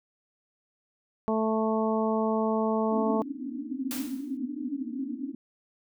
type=harmonic tone; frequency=220 Hz; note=A3; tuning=in tune; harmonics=1 / 2 / 3 / 4 / 5; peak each=-27 / -29 / -31 / -33 / -35 dBFS; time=1.28-3.22 s; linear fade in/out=0 ms
type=band-pass noise; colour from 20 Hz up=pink; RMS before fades=-34 dBFS; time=2.91-5.35 s; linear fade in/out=5 ms; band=250 to 290 Hz; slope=96 dB/octave
type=noise with exponential decay; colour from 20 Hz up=white; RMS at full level=-33 dBFS; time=3.91-4.37 s; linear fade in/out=0 ms; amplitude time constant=100 ms
effects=none